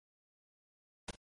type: noise with echo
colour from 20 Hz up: pink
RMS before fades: -40 dBFS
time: 1.08-1.11 s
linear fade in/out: 5 ms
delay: 48 ms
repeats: 1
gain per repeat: -15 dB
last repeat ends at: 1.158 s
effects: low-pass 11000 Hz 12 dB/octave + MP3 48 kbps